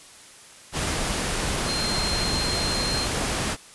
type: tone in noise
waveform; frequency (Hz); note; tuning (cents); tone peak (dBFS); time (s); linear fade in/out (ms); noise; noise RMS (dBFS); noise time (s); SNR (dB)
sine; 4186; C8; 0; -27; 1.65-3.08; 50; pink; -26; 0.72-3.57; -4
effects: white hiss -47 dBFS RMS until 3.74 s + resampled to 24000 Hz